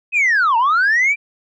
sine linear two-way sweep, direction down then up, 2577 to 880 to 2386 Hz, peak -10 dBFS, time 0.12-1.16 s, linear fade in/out 50 ms, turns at 0.57 s, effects tanh soft clip ceiling -10 dBFS

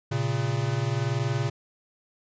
square tone pair together, 115.9 / 136.68 Hz, A#2 / C#3, -10 / -24 cents, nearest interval minor third, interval 286 cents, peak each -28 dBFS, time 0.11-1.5 s, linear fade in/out 10 ms, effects resampled to 16000 Hz

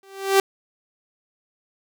sawtooth tone with exponential growth, 389.7 Hz, G4, 10 cents flat, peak -7 dBFS, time 0.03-0.4 s, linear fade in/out 2 ms, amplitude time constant 79 ms, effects none

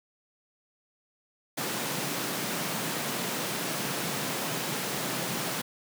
pink high-pass noise, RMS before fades -32 dBFS, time 1.57-5.62 s, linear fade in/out 10 ms, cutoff 130 Hz, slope 48 dB/octave, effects none

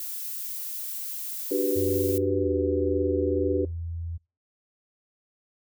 violet noise, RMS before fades -34 dBFS, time 0-2.18 s, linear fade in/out 2 ms
sine chord, G major seventh, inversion second, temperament equal, 293.7 / 370 / 392 / 493.9 Hz, D4 / F#4 / G4 / B4, 0 / 0 / 0 / 0 cents, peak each -28 dBFS, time 1.51-3.65 s, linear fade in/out 5 ms
sine tone with pitch glide, 93.1 to 83.91 Hz, F#2 to E2, +11 to +31 cents, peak -30 dBFS, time 1.75-4.18 s, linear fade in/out 20 ms, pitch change -180 cents, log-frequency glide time 2.41-2.48 s
effects noise-tail reverb RT60 0.3 s tail -26 dB re dry

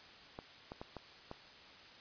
clicks, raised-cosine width 1 ms, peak -30 dBFS, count 5, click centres 0.389 / 0.719 / 0.815 / 0.967 / 1.314 s, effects white hiss -56 dBFS RMS until 2 s + resampled to 11025 Hz

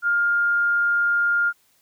sine tone, 1408 Hz, F6, 14 cents sharp, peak -17 dBFS, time 0.02-1.53 s, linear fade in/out 50 ms, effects white hiss -62 dBFS RMS until 1.81 s

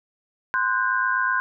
sine tone cluster, 1038 / 1476 / 1584 Hz, C6 / F#6 / G6, -14 / -5 / +18 cents, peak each -24 dBFS, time 0.54-1.4 s, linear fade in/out 0 ms, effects none

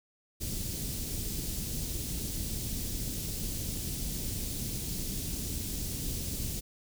pink band-stop noise, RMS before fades -35 dBFS, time 0.4-6.61 s, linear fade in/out 20 ms, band 260 to 5100 Hz, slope 12 dB/octave, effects none

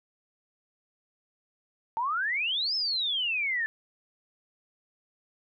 sine exponential two-way sweep, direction up then down, 879 to 5320 to 1742 Hz, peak -26 dBFS, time 1.97-3.66 s, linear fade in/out 0 ms, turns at 2.75 s, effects none

